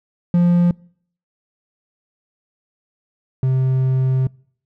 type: tone pair in turn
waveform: triangle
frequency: 174.5 / 130.73 Hz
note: F3 / C3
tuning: -1 / -1 cents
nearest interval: perfect fourth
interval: 500 cents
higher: first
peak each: -9 / -12 dBFS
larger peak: first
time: 0.34-0.71 / 3.43-4.27 s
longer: second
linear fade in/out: 2 ms
effects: noise-tail reverb RT60 0.6 s tail -26 dB re dry